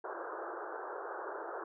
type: band-pass noise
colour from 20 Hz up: pink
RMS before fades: -42 dBFS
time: 0.04-1.64 s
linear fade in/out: 5 ms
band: 340 to 1600 Hz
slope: 96 dB/octave
effects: none